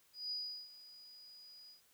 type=tone with ADSR envelope; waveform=sine; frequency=4923 Hz; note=D#8; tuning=19 cents flat; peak=-37 dBFS; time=0.13-1.82 s; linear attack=180 ms; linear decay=370 ms; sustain=-17 dB; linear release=120 ms; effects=white hiss -70 dBFS RMS until 1.93 s